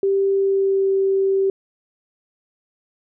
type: tone with pitch glide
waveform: sine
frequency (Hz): 392 to 387.9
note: G4 to G4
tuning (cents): 0 to -18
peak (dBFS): -15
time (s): 0.03-1.5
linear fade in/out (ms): 2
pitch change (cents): -18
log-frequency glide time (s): 0.32-0.92
effects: none